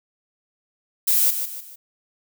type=noise with echo; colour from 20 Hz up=violet; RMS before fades=-18 dBFS; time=1.07-1.31 s; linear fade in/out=10 ms; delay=150 ms; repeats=3; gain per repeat=-8 dB; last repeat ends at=1.76 s; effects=none